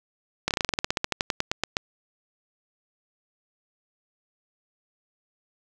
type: slowing click train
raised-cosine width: 0.2 ms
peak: -6 dBFS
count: 20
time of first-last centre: 0.48-1.769 s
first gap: 28 ms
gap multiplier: 1.09
effects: none